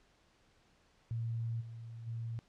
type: tone with level steps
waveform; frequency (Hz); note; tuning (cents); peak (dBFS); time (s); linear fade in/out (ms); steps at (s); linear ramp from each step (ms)
sine; 115; A#2; -23; -34 / -44 / -37; 1.11-2.39; 0; 1.6 / 2.06; 20
effects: pink hiss -69 dBFS RMS until 2.48 s + low-pass 6000 Hz 12 dB/octave